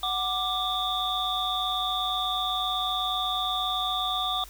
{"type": "tone cluster", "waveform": "sine", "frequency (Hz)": [742, 1178, 3453, 3659], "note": ["F#5", "D6", "A7", "A#7"], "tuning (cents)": [5, 5, -33, -33], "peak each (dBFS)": -31, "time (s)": [0.03, 4.44], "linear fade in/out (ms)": 2, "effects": ["added 50 Hz sine -46 dBFS peak until 4.49 s", "white hiss -49 dBFS RMS until 4.49 s"]}